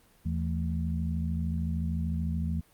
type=tone cluster; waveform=sine; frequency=80 / 167.4 / 220.8 Hz; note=D#2 / E3 / A3; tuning=+49 / +27 / +6 cents; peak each=-30 / -32 / -36 dBFS; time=0.25-2.61 s; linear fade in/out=10 ms; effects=pink hiss -62 dBFS RMS until 2.73 s + Opus 32 kbps